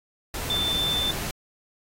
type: tone in noise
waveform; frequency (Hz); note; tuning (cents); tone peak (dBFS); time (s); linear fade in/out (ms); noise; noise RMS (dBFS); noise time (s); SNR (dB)
sine; 3546; A7; +13; -23; 0.5-1.11; 2; pink; -32; 0.34-1.31; +6
effects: AAC 48 kbps